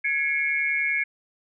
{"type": "tone cluster", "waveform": "sine", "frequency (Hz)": [1674, 2180, 2330], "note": ["G#6", "C#7", "D7"], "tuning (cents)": [13, -29, -14], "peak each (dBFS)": [-29, -23, -30], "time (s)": [0.04, 1.04], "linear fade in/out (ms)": 10, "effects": []}